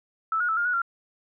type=tone with pitch steps; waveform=sine; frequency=1314 / 1441 / 1314 / 1410 / 1464 / 1379 Hz; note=E6 / F#6 / E6 / F6 / F#6 / F6; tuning=-6 / -46 / -6 / +16 / -19 / -22 cents; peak=-22 dBFS; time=0.32-0.818 s; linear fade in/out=2 ms; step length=83 ms; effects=none